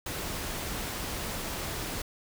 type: noise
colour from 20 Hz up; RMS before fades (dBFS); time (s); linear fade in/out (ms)
pink; -35; 0.06-2.02; 5
effects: none